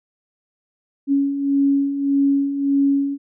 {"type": "beating tone pair", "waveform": "sine", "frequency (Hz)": [277.2, 278.9], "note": ["C#4", "C#4"], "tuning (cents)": [0, 11], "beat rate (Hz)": 1.7, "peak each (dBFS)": [-23, -16], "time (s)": [1.07, 3.18], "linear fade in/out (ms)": 50, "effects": []}